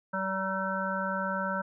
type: harmonic tone with a mistuned harmonic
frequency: 191.5 Hz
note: G3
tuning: 40 cents flat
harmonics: 1 / 3 / 5 / 7 / 8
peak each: -35 / -35 / -35 / -35 / -35 dBFS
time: 0.13-1.62 s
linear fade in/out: 10 ms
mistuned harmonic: 5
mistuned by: -18 cents
effects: none